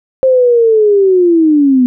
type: linear sweep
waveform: sine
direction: down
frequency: 530 to 244.6 Hz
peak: -5 dBFS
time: 0.23-1.86 s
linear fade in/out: 0 ms
effects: none